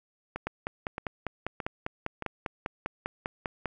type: two click trains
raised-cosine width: 0.5 ms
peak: -16 / -19 dBFS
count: 17 / 4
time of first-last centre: 0.47-3.657 / 0.36-2.223 s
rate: 5.02 / 1.61 Hz
effects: none